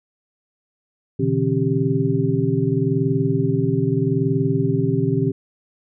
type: tone cluster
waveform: sine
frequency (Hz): 121.8 / 142.6 / 163.4 / 269.3 / 392.7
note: B2 / C#3 / E3 / C#4 / G4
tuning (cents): -24 / +49 / -15 / -50 / +3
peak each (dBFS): -23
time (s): 1.19-5.32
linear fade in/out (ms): 10
effects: none